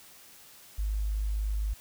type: tone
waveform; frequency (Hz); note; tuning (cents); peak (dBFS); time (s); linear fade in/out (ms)
sine; 51.91; G#1; 0; -27; 0.78-1.74; 10
effects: white hiss -53 dBFS RMS until 1.8 s